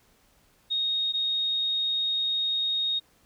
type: tone pair in turn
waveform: sine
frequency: 3729 / 3729 Hz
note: A#7 / A#7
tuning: 0 / 0 cents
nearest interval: unison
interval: 0 cents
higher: neither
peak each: -24 / -24 dBFS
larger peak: neither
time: 0.7-1.13 / 1.13-3 s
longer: second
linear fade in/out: 20 ms
effects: pink hiss -63 dBFS RMS until 3.25 s